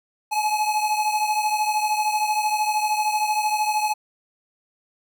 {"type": "beating tone pair", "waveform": "square", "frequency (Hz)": [848, 861], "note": ["G#5", "A5"], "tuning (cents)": [36, -38], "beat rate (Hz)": 13, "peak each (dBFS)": [-22, -27], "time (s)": [0.31, 3.94], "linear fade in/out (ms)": 20, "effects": []}